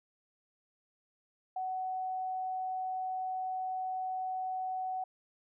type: tone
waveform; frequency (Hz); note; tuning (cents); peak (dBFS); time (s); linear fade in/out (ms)
sine; 748; F#5; +19; -33; 1.56-5.04; 5
effects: none